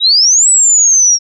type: exponential two-way sweep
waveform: sine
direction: up then down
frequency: 3729 to 7970 to 5550 Hz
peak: -5 dBFS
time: 0-1.19 s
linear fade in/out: 50 ms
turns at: 0.49 s
effects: none